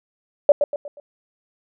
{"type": "tone with echo", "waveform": "sine", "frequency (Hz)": 580, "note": "D5", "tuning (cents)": -22, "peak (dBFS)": -6, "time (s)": [0.49, 0.52], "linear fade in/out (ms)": 2, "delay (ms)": 120, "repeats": 4, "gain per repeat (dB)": -8, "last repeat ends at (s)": 1, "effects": []}